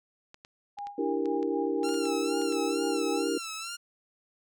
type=clicks; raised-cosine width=0.2 ms; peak=-30 dBFS; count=12; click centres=0.344 / 0.449 / 0.787 / 0.87 / 1.257 / 1.429 / 1.832 / 1.891 / 1.943 / 2.055 / 2.417 / 2.524 s
type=tone with tremolo; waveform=sine; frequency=813 Hz; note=G#5; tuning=37 cents flat; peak=-34 dBFS; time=0.77-3.29 s; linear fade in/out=10 ms; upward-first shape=sine; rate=3.9 Hz; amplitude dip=80%
type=chord; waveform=sine; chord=E half-diminished seventh; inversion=third; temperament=equal; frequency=293.7 / 329.6 / 392 / 466.2 Hz; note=D4 / E4 / G4 / Bb4; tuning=0 / 0 / 0 / 0 cents; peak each=-32 dBFS; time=0.98-3.38 s; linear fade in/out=5 ms
type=tone with vibrato; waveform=10% pulse; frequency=1350 Hz; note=E6; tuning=41 cents sharp; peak=-27 dBFS; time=1.83-3.77 s; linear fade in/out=20 ms; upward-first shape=sine; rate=2.2 Hz; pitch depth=76 cents each way
effects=none